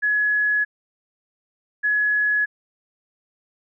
sine tone pair in turn, 1690 / 1690 Hz, G#6 / G#6, +30 / +30 cents, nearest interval unison, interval 0 cents, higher neither, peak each -17 dBFS, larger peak neither, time 0.02-0.65 / 1.83-2.46 s, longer neither, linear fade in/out 20 ms, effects none

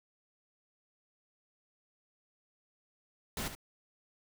pink noise with echo, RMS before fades -37 dBFS, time 3.37-3.48 s, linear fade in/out 2 ms, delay 71 ms, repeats 1, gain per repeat -9 dB, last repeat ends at 3.551 s, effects none

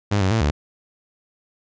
sawtooth tone with pitch steps, 102.4 / 94.7 / 112.1 / 73.6 Hz, G#2 / F#2 / A2 / D2, -24 / +41 / +33 / +4 cents, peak -13 dBFS, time 0.11-0.51 s, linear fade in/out 10 ms, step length 100 ms, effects resampled to 16000 Hz

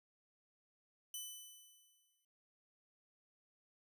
10% pulse tone with exponential decay, 3000 Hz, F#7, 23 cents sharp, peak -34 dBFS, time 1.14-2.25 s, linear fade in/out 2 ms, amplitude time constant 240 ms, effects none

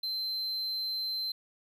triangle tone, 4100 Hz, C8, 36 cents flat, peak -30 dBFS, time 0.03-1.32 s, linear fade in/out 5 ms, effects none

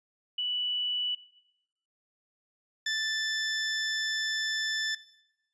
sine / 20% pulse tone pair in turn, 2960 / 1760 Hz, F#7 / A6, 0 / 0 cents, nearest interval major sixth, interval 900 cents, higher first, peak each -28 / -23 dBFS, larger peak second, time 0.38-1.15 / 2.86-4.95 s, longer second, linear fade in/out 5 ms, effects noise-tail reverb RT60 0.9 s tail -19 dB re dry + resampled to 22050 Hz

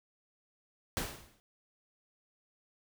pink noise with exponential decay, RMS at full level -32 dBFS, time 0.97-1.4 s, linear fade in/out 0 ms, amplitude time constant 92 ms, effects none

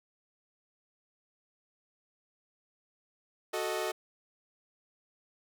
sawtooth chord, D# diminished, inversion first, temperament equal, 370 / 440 / 622.3 Hz, F#4 / A4 / D#5, 0 / 0 / 0 cents, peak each -32 dBFS, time 3.53-3.92 s, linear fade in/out 10 ms, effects none

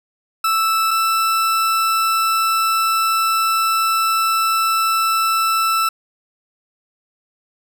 40% pulse tone pair in turn, 1318.5 / 1324.3 Hz, E6 / E6, 0 / +8 cents, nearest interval unison, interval 8 cents, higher second, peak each -14 dBFS, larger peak neither, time 0.44-0.91 / 0.91-5.89 s, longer second, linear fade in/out 5 ms, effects none

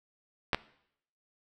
clicks, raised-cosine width 0.3 ms, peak -10 dBFS, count 2, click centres 0.532 / 0.546 s, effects noise-tail reverb RT60 0.7 s tail -20 dB re dry

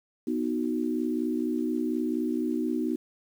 sine chord, B major, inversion none, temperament equal, 246.9 / 311.1 / 370 Hz, B3 / D#4 / F#4, 0 / 0 / 0 cents, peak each -29 / -29 / -33 dBFS, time 0.27-2.96 s, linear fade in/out 5 ms, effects 9-bit

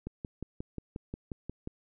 click train, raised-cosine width 3 ms, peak -24 dBFS, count 10, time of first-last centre 0.07-1.674 s, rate 5.61 Hz, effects none

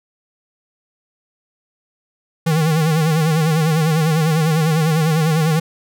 square tone with vibrato, 158.4 Hz, D#3, 31 cents sharp, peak -14 dBFS, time 2.46-5.6 s, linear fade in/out 10 ms, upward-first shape sine, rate 10 Hz, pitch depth 79 cents each way, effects none

